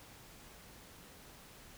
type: silence
effects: pink hiss -56 dBFS RMS until 1.77 s